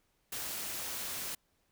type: noise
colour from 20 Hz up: white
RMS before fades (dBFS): -39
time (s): 0.32-1.35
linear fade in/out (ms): 5
effects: pink hiss -75 dBFS RMS until 1.71 s